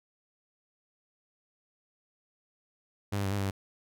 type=tone with pitch steps; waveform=sawtooth; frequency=101 / 99.8 / 96.7 / 101.6 / 98.3 / 97.4 Hz; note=G#2 / G2 / G2 / G#2 / G2 / G2; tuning=-48 / +32 / -23 / -38 / +5 / -11 cents; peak=-25 dBFS; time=3.12-3.51 s; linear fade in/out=10 ms; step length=65 ms; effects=none